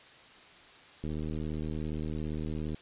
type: click train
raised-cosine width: 3 ms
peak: -24 dBFS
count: 133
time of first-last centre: 1.04-2.745 s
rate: 77.4 Hz
effects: white hiss -54 dBFS RMS until 2.81 s + resampled to 8000 Hz